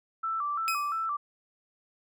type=tone with vibrato; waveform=sine; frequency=1244.5 Hz; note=D#6; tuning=in tune; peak=-28 dBFS; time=0.23-1.17 s; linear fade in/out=10 ms; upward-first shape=square; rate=2.9 Hz; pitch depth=110 cents each way
type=tone with exponential decay; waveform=sawtooth; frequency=2524 Hz; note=D#7; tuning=24 cents sharp; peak=-23 dBFS; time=0.68-1.06 s; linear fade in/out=0 ms; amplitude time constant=82 ms
effects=none